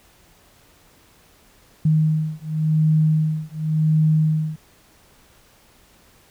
sine beating tone pair, 155.56 / 156.47 Hz, D#3 / D#3, 0 / +10 cents, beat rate 0.91 Hz, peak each -19 dBFS, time 1.85-4.56 s, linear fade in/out 5 ms, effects pink hiss -54 dBFS RMS until 6.3 s

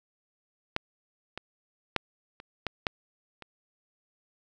clicks, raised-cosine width 0.3 ms, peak -11 / -20 / -8 / -28 / -14 / -10 / -27 dBFS, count 7, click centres 0.764 / 1.376 / 1.963 / 2.401 / 2.667 / 2.868 / 3.423 s, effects none

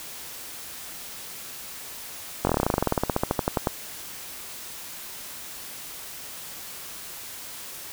slowing click train, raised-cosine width 1 ms, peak -7 dBFS, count 25, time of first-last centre 2.45-3.672 s, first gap 21 ms, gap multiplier 1.07, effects white hiss -39 dBFS RMS until 7.92 s

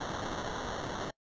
blue noise with sample-and-hold, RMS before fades -37 dBFS, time 0-1.11 s, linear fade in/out 10 ms, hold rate 2450 Hz, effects noise-tail reverb RT60 0.1 s tail -24 dB re dry + resampled to 16000 Hz

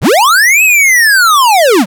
square linear two-way sweep, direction up then down, 44.44 to 2617 to 164.3 Hz, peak -5 dBFS, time 0.01-1.86 s, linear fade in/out 50 ms, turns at 0.63 s, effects none

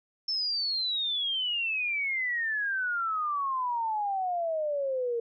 sine exponential sweep, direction down, 5350 to 460.3 Hz, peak -27 dBFS, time 0.28-5.2 s, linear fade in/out 5 ms, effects none

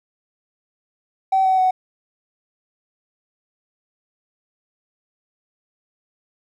triangle tone with pitch steps, 766 / 755.5 / 745.1 Hz, G5 / F#5 / F#5, -40 / +36 / +12 cents, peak -10 dBFS, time 1.32-1.71 s, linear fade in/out 10 ms, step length 130 ms, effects tanh soft clip ceiling -11 dBFS

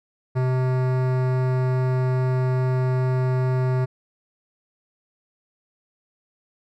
sine tone with hard clipping, 128.4 Hz, C3, 32 cents flat, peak -21 dBFS, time 0.35-3.86 s, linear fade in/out 20 ms, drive 18 dB, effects none

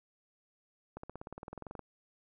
accelerating click train, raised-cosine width 1 ms, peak -29 dBFS, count 17, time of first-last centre 0.97-1.793 s, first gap 64 ms, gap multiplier 0.97, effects none

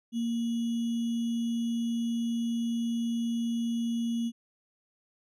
sine tone with sample-and-hold, 232.4 Hz, A#3, 5 cents flat, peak -27 dBFS, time 0.12-4.32 s, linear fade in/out 50 ms, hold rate 3150 Hz, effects low-pass 9000 Hz 12 dB/octave

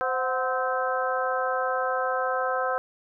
harmonic tone with a mistuned harmonic, 259.1 Hz, C4, 17 cents flat, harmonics 2 / 3 / 4 / 5 / 6, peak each -28 / -30 / -32 / -30 / -32 dBFS, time 0.01-2.78 s, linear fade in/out 0 ms, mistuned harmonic 3, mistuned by -77 cents, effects none

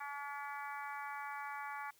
harmonic tone, 285.3 Hz, C#4, 50 cents sharp, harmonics 3 / 4 / 5 / 6 / 7 / 8, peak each -45 / -47 / -49 / -51 / -52 / -53 dBFS, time 0-1.91 s, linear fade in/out 10 ms, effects white hiss -68 dBFS RMS until 1.99 s

